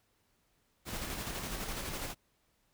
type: noise with tremolo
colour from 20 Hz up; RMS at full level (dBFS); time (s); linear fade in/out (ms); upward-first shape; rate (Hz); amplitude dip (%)
pink; -38; 0.85-2.15; 50; square; 12; 30
effects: pink hiss -74 dBFS RMS until 2.73 s